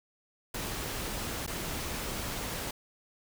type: noise with dropouts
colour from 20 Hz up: pink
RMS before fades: -36 dBFS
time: 0.54-2.71 s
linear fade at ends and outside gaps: 5 ms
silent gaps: 1.465-1.475 s
effects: none